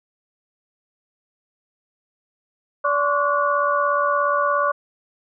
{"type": "tone cluster", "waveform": "sine", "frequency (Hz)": [578, 1063, 1140, 1454], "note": ["D5", "C6", "C#6", "F#6"], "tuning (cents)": [-28, 27, 48, -31], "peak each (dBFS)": [-22, -26, -20, -25], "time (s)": [2.84, 4.72], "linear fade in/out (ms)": 10, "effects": []}